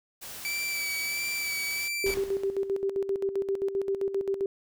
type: noise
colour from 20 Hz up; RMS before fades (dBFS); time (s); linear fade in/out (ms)
white; -41; 0.21-1.89; 20
type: tone with vibrato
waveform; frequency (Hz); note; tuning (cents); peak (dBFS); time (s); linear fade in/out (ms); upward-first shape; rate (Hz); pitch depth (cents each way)
sawtooth; 2310; D7; -29; -26; 0.45-2.14; 0; sine; 1.5; 25
type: tone with tremolo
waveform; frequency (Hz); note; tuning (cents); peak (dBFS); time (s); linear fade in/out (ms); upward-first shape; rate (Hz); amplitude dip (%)
sine; 392; G4; 0; -24; 2.04-4.46; 2; square; 7.6; 65
type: noise with exponential decay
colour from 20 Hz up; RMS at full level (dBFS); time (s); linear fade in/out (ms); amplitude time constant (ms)
pink; -36; 2.06-2.85; 2; 170
effects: none